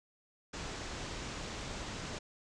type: low-pass noise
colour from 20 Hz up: pink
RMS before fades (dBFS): -42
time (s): 0.53-2.19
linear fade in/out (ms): 10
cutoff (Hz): 7700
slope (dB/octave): 48
effects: none